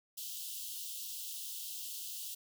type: high-pass noise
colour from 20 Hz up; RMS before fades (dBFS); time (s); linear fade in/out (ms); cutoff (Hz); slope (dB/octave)
white; -43; 0.17-2.35; 10; 2800; 96
effects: none